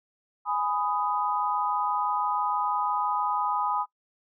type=chord; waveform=sine; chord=G# minor; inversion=none; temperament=just; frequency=830.6 / 996.7 / 1245.9 Hz; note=G#5 / B5 / D#6; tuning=0 / +16 / +2 cents; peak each=-29 dBFS; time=0.45-3.86 s; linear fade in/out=50 ms; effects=noise-tail reverb RT60 0.1 s tail -20 dB re dry